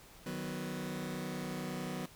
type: chord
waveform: sawtooth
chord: B major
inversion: first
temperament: just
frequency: 154.34 / 185.21 / 246.9 Hz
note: D#3 / F#3 / B3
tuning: -14 / +2 / 0 cents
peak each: -39 / -37 / -38 dBFS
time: 0.26-2.06 s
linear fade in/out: 5 ms
effects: pink hiss -57 dBFS RMS until 2.15 s